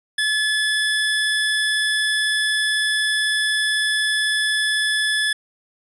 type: tone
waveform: 25% pulse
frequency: 1722 Hz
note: A6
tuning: 38 cents flat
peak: -14 dBFS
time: 0.18-5.33 s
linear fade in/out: 5 ms
effects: resampled to 24000 Hz